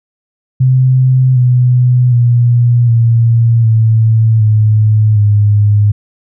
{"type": "tone with pitch steps", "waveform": "sine", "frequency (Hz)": [129.2, 124.58, 120.13, 115.84, 111.7, 107.71, 103.86], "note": ["C3", "B2", "B2", "A#2", "A2", "A2", "G#2"], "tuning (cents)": [-21, 15, -47, -10, 27, -36, 1], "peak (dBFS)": -5, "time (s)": [0.6, 5.92], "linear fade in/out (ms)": 10, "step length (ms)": 760, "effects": []}